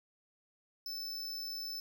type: tone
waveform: square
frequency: 5274 Hz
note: E8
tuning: in tune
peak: -39 dBFS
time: 0.86-1.8 s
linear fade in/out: 2 ms
effects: none